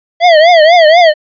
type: tone with vibrato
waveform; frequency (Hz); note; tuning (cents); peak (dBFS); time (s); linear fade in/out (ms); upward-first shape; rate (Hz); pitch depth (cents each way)
square; 659.3; E5; 0; -3; 0.2-1.14; 50; triangle; 4.1; 170
effects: resampled to 11025 Hz